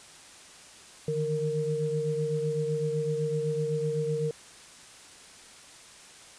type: tone cluster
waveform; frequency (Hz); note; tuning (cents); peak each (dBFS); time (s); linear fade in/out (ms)
sine; 150 / 157.9 / 462; D3 / D#3 / A#4; +37 / +26 / -16; -32 / -35 / -28; 1.08-4.31; 2
effects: white hiss -50 dBFS RMS until 6.38 s + resampled to 22050 Hz